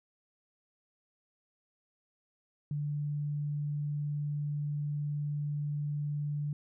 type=tone; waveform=sine; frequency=146.83 Hz; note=D3; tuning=in tune; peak=-31 dBFS; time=2.71-6.53 s; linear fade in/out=2 ms; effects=none